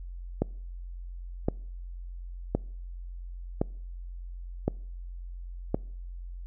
click train, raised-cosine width 2 ms, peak -11 dBFS, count 6, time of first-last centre 0.42-5.745 s, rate 0.939 Hz, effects noise-tail reverb RT60 0.6 s tail -26 dB re dry + added 44 Hz sine -37 dBFS peak until 6.46 s

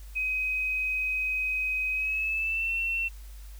sine tone with pitch glide, 2522 to 2703 Hz, D#7 to E7, +23 to +43 cents, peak -26 dBFS, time 0.15-3.09 s, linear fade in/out 20 ms, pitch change +120 cents, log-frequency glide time 1.92-2.74 s, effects added 50 Hz sine -41 dBFS peak until 3.59 s + white hiss -56 dBFS RMS until 3.59 s

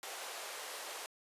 pink band-pass noise, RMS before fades -45 dBFS, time 0.03-1.06 s, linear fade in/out 0 ms, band 490 to 13000 Hz, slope 24 dB/octave, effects resampled to 32000 Hz

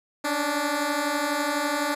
10% pulse beating tone pair, 282.9 / 294.9 Hz, C#4 / D4, +35 / +7 cents, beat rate 12 Hz, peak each -21 / -17 dBFS, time 0.24-1.95 s, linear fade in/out 10 ms, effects resampled to 32000 Hz

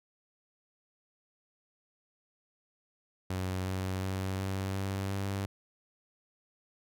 sawtooth tone with pitch steps, 93 / 94.03 / 95.06 / 96.11 / 97.17 / 98.25 Hz, F#2 / F#2 / F#2 / G2 / G2 / G2, +9 / +28 / +47 / -34 / -15 / +4 cents, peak -28 dBFS, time 3.3-5.46 s, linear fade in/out 5 ms, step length 360 ms, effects none

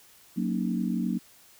sine chord, D# minor seventh, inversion first, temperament equal with one note detuned, 185 / 233.1 / 277.2 / 308.3 Hz, F#3 / A#3 / C#4 / D#4, 0 / 0 / 0 / -16 cents, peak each -29 / -29 / -35 / -35 dBFS, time 0.36-1.19 s, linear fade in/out 20 ms, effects white hiss -56 dBFS RMS until 1.59 s

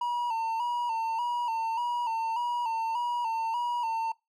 triangle tone with vibrato, 932.3 Hz, A#5, in tune, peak -25 dBFS, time 0.01-4.12 s, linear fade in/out 5 ms, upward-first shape square, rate 1.7 Hz, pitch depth 56 cents each way, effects noise-tail reverb RT60 0.2 s tail -22 dB re dry

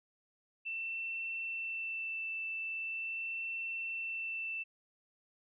sine tone with vibrato, 2673 Hz, E7, 23 cents sharp, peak -36 dBFS, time 0.65-4.64 s, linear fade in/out 20 ms, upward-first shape sine, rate 0.41 Hz, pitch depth 11 cents each way, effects none

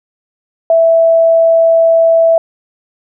sine tone, 659.3 Hz, E5, in tune, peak -5 dBFS, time 0.7-2.38 s, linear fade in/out 2 ms, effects none

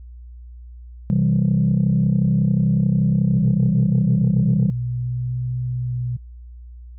sine chord, C major, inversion none, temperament equal, 130.81 / 164.81 / 196 Hz, C3 / E3 / G3, 0 / 0 / 0 cents, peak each -18 dBFS, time 1.1-4.7 s, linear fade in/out 0 ms
sine tone with vibrato, 123.47 Hz, B2, in tune, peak -21 dBFS, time 3.34-6.17 s, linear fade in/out 10 ms, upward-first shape sine, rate 0.57 Hz, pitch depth 19 cents each way
effects tanh soft clip ceiling -9 dBFS + added 60 Hz sine -36 dBFS peak until 6.98 s

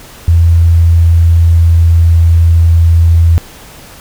sine tone with pitch glide, 83.9 to 83.42 Hz, E2 to E2, +31 to +21 cents, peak -3 dBFS, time 0.28-3.38 s, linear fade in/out 0 ms, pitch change -10 cents, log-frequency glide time 0.64-2.3 s, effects pink hiss -34 dBFS RMS until 4 s

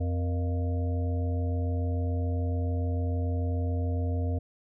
harmonic tone with a mistuned harmonic, 86.9 Hz, F2, 8 cents flat, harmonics 1 / 3 / 5 / 7 / 8, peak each -26 / -36 / -40 / -43 / -44 dBFS, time 0-4.39 s, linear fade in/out 10 ms, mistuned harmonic 5, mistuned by +120 cents, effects none

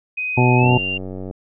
sine tone with pitch glide, 2506 to 2781 Hz, D#7 to F7, +12 to -8 cents, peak -21 dBFS, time 0.17-0.98 s, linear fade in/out 10 ms, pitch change +180 cents, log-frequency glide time 0.56-0.72 s
harmonic tone, 124.2 Hz, B2, 10 cents sharp, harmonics 1 / 2 / 3 / 4 / 5 / 6 / 7, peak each -14 / -19 / -20 / -28 / -27 / -25 / -20 dBFS, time 0.37-0.78 s, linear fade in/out 10 ms
click train, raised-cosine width 2 ms, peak -18 dBFS, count 65, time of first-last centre 0.63-1.311 s, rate 94 Hz
effects none

